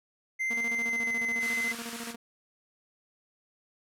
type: tone with pitch glide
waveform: triangle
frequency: 2081 to 2051 Hz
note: C7 to C7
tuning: -10 to -35 cents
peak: -26 dBFS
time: 0.39-1.73 s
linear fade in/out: 20 ms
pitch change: -25 cents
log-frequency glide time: 0.77-1.11 s
type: tone with tremolo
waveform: sawtooth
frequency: 233.1 Hz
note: A#3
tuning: in tune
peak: -33 dBFS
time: 0.5-2.16 s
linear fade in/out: 10 ms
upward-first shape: square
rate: 14 Hz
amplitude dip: 65%
type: band-pass noise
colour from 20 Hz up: pink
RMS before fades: -42 dBFS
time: 1.39-2.15 s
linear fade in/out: 50 ms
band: 1100 to 13000 Hz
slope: 48 dB/octave
effects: none